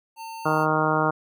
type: tone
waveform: square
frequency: 900 Hz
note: A5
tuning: 39 cents sharp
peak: -35 dBFS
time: 0.16-0.67 s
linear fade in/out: 50 ms
type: harmonic tone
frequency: 155.56 Hz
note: D#3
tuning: in tune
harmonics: 1 / 2 / 3 / 4 / 5 / 6 / 7 / 8 / 9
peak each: -28 / -28 / -28 / -28 / -28 / -28 / -28 / -28 / -28 dBFS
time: 0.45-1.11 s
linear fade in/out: 10 ms
effects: none